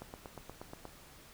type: click train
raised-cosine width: 1 ms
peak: -30 dBFS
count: 8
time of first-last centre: 0.02-0.853 s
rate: 8.4 Hz
effects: pink hiss -56 dBFS RMS until 1.33 s